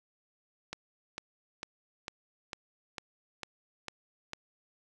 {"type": "click train", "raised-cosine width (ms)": 0.2, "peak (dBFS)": -20, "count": 9, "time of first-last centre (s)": [0.73, 4.334], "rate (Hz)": 2.22, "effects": []}